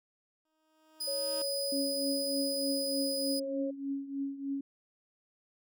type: tone with exponential growth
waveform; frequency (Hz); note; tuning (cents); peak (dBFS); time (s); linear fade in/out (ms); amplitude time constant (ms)
15% pulse; 313.6; D#4; +14; -34; 0.45-1.42; 2; 210
type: tone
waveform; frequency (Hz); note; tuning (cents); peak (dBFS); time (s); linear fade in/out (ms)
sawtooth; 4978; D#8; 0; -31; 1-3.4; 10
type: tone with pitch glide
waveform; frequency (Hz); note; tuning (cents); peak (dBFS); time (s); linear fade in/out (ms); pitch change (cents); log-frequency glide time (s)
sine; 554.4 to 544.2; C#5 to C#5; 0 to -32; -34; 1.07-3.71; 10; -32; 2.29-3.16
type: tone with tremolo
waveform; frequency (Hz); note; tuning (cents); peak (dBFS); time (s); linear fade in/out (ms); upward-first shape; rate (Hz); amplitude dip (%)
sine; 276.5; C#4; -4; -30; 1.72-4.61; 5; triangle; 3.3; 80
effects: none